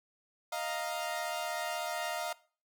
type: chord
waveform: sawtooth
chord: Eb suspended second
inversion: none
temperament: equal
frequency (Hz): 622.3 / 698.5 / 932.3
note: Eb5 / F5 / Bb5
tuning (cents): 0 / 0 / 0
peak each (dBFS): -35 / -33 / -37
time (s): 0.52-2.33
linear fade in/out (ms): 5
effects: noise-tail reverb RT60 0.4 s tail -20 dB re dry